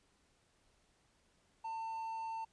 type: tone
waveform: triangle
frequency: 898 Hz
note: A5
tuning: 35 cents sharp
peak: -37 dBFS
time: 1.64-2.45 s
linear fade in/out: 10 ms
effects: pink hiss -73 dBFS RMS until 2.52 s + resampled to 22050 Hz